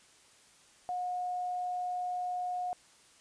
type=tone; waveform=sine; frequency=722 Hz; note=F#5; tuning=43 cents flat; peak=-32 dBFS; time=0.89-2.73 s; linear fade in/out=0 ms; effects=white hiss -61 dBFS RMS until 3.2 s + resampled to 22050 Hz